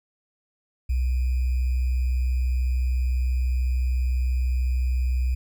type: tone with sample-and-hold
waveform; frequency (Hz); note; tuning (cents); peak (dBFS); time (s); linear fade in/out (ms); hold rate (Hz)
sine; 63; B1; +35; -20; 0.89-5.35; 10; 2450
effects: none